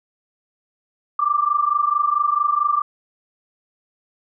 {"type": "tone pair together", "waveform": "sine", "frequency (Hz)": [1167.5, 1192], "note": ["D6", "D6"], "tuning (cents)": [-11, 25], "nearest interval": "unison", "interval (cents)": 36, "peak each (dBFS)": -19, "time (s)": [1.19, 2.82], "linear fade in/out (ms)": 5, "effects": []}